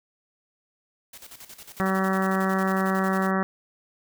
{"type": "noise with tremolo", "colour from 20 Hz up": "white", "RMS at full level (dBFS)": -43, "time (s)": [1.13, 3.31], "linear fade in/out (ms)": 5, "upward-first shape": "square", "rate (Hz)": 11, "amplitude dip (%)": 70}
{"type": "harmonic tone", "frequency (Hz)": 190.6, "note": "G3", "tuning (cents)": -48, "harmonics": [1, 2, 3, 4, 5, 6, 7, 8, 9, 10], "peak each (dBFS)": [-24, -30, -32, -32, -36, -31, -32, -36, -35, -36], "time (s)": [1.8, 3.43], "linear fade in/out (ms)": 0}
{"effects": []}